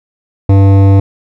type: tone with hard clipping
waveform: sine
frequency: 98 Hz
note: G2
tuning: in tune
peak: -5 dBFS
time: 0.49-1 s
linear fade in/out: 5 ms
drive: 14 dB
effects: none